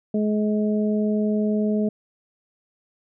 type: harmonic tone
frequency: 211.7 Hz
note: G#3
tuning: 33 cents sharp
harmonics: 1 / 2 / 3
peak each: -20 / -26 / -30 dBFS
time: 0.14-1.89 s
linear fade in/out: 5 ms
effects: none